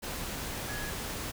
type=tone in noise; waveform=sine; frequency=1676 Hz; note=G#6; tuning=15 cents sharp; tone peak=-40 dBFS; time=0.68-0.91 s; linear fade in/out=20 ms; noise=pink; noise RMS=-37 dBFS; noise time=0.02-1.32 s; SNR=-6 dB; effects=none